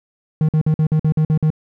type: tone bursts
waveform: triangle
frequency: 155.56 Hz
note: D#3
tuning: in tune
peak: -10 dBFS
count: 9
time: 0.41-1.503 s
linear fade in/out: 2 ms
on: 77 ms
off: 50 ms
effects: none